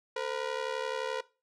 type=ring-modulated tone; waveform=sawtooth; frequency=481.8 Hz; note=B4; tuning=43 cents flat; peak=-25 dBFS; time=0.16-1.21 s; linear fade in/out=5 ms; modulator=35.8 Hz; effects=noise-tail reverb RT60 0.3 s tail -19 dB re dry + low-pass 5000 Hz 12 dB/octave